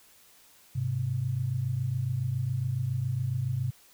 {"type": "tone pair together", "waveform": "sine", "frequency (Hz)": [102.69, 129.9], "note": ["G#2", "C3"], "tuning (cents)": [-19, -12], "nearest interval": "major third", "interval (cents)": 407, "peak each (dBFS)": [-32, -28], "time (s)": [0.75, 3.71], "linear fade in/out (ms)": 10, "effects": ["white hiss -58 dBFS RMS until 3.93 s"]}